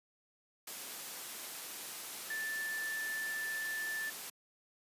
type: tone in noise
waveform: sine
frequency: 1760 Hz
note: A6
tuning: in tune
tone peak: -36 dBFS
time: 2.3-4.1 s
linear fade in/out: 5 ms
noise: white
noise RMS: -44 dBFS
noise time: 0.67-4.3 s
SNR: +5 dB
effects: high-pass 200 Hz 12 dB/octave + resampled to 32000 Hz